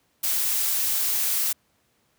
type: noise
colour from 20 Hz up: blue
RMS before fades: -24 dBFS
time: 0.23-1.53 s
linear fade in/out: 10 ms
effects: pink hiss -67 dBFS RMS until 2.18 s + high-pass 80 Hz 12 dB/octave